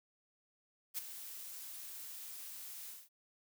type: noise with ADSR envelope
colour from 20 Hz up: blue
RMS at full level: -37 dBFS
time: 0.94-3.09 s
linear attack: 40 ms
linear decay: 13 ms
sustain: -11 dB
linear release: 200 ms
effects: none